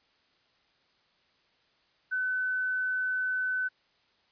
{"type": "tone", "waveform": "sine", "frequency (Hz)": 1510, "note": "F#6", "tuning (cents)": 35, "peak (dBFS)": -27, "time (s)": [2.11, 3.69], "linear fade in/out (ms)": 20, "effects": ["white hiss -68 dBFS RMS until 4.31 s", "resampled to 11025 Hz"]}